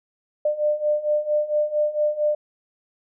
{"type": "beating tone pair", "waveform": "sine", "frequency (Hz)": [597, 601.4], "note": ["D5", "D5"], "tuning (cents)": [28, 41], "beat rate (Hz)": 4.4, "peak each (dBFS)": [-24, -21], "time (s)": [0.45, 2.35], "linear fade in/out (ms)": 5, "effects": []}